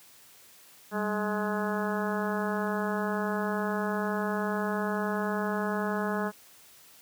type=harmonic tone with a mistuned harmonic; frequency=210.6 Hz; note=G#3; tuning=24 cents sharp; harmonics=1 / 2 / 3 / 4 / 5 / 6 / 7 / 8; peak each=-31 / -34 / -36 / -37 / -38 / -39 / -39 / -40 dBFS; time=0.91-6.32 s; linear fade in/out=50 ms; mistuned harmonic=1; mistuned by=-98 cents; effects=white hiss -55 dBFS RMS until 7.01 s + high-pass 80 Hz 12 dB/octave